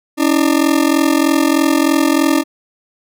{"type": "ring-modulated tone", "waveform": "40% pulse", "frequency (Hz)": 300, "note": "D4", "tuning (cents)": 37, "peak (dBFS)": -7, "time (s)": [0.17, 2.44], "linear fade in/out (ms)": 50, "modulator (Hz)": 21.6, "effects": []}